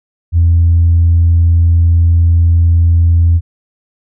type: tone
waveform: sine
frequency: 84.4 Hz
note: E2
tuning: 41 cents sharp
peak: -4 dBFS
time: 0.32-3.41 s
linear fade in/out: 50 ms
effects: tanh soft clip ceiling -2 dBFS